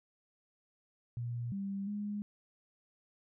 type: tone with pitch steps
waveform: sine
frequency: 119.4 / 197.1 / 206.4 Hz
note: A#2 / G3 / G#3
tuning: +42 / +10 / -10 cents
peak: -35 dBFS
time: 1.17-2.22 s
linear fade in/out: 0 ms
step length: 350 ms
effects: none